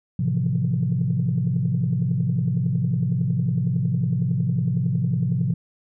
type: chord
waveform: sine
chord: F major seventh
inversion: first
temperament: just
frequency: 109.13 / 130.96 / 163.7 / 174.61 Hz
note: A2 / C3 / E3 / F3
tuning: -14 / +2 / -12 / 0 cents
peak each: -26 / -22 / -26 / -24 dBFS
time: 0.19-5.54 s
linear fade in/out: 5 ms
effects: tanh soft clip ceiling -12 dBFS